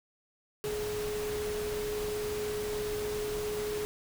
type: tone in noise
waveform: sine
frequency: 421 Hz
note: G#4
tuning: 24 cents sharp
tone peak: -32 dBFS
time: 0.64-3.85 s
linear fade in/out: 0 ms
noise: pink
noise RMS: -40 dBFS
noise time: 0.64-3.85 s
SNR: +5 dB
effects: none